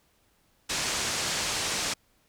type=low-pass noise; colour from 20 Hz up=white; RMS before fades=-30 dBFS; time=0.69-1.94 s; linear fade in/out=10 ms; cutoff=7700 Hz; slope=24 dB/octave; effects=pink hiss -67 dBFS RMS until 2.28 s